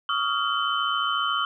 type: tone cluster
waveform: sine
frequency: 1133 / 1247 / 1395 / 3059 Hz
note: C#6 / D#6 / F6 / G7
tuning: +37 / +3 / -2 / -43 cents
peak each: -28 dBFS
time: 0.09-1.45 s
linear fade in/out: 2 ms
effects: none